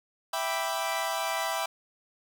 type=chord; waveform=sawtooth; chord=E minor seventh; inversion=none; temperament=equal; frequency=659.3 / 784 / 987.8 / 1174.7 Hz; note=E5 / G5 / B5 / D6; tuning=0 / 0 / 0 / 0 cents; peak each=-29 / -30 / -30 / -33 dBFS; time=0.33-1.66 s; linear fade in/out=5 ms; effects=none